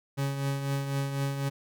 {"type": "tone with tremolo", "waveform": "40% pulse", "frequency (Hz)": 138.59, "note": "C#3", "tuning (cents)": 0, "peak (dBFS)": -25, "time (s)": [0.17, 1.5], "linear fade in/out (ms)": 20, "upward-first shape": "triangle", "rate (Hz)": 4, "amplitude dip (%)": 55, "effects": []}